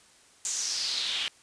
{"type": "noise with band-pass filter sweep", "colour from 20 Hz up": "pink", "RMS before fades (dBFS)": -31, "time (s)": [0.45, 1.28], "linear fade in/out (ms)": 0, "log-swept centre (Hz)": [7200, 3000], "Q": 4.4, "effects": ["white hiss -58 dBFS RMS until 1.42 s", "resampled to 22050 Hz"]}